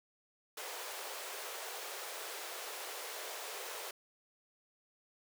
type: high-pass noise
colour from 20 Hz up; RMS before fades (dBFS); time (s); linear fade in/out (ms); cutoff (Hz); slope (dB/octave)
pink; -44; 0.57-3.91; 5; 400; 48
effects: none